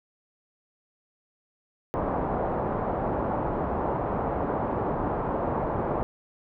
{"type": "low-pass noise", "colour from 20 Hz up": "white", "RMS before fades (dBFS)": -28, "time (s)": [1.94, 6.03], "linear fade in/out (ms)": 0, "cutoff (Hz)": 930, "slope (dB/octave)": 24, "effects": []}